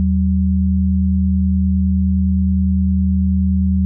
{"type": "tone pair together", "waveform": "sine", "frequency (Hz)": [79.84, 189.5], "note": ["D#2", "F#3"], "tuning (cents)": [45, 42], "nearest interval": "octave + minor third", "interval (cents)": 1497, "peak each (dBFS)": -15, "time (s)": [0, 3.85], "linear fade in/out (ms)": 0, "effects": []}